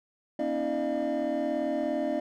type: tone cluster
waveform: triangle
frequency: 241.2 / 278.6 / 319.4 / 603 / 686 Hz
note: B3 / C#4 / D#4 / D5 / F5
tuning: -41 / +9 / +45 / +46 / -31 cents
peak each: -34 / -30 / -31 / -28 / -34 dBFS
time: 0.39-2.2 s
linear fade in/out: 5 ms
effects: tanh soft clip ceiling -17 dBFS